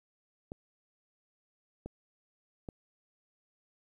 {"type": "clicks", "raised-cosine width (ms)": 2, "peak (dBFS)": -27, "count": 3, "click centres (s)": [0.519, 1.86, 2.688], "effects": ["11-bit"]}